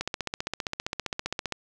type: click train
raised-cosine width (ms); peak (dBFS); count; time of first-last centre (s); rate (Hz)
0.2; -12; 24; 0.01-1.523; 15.2
effects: none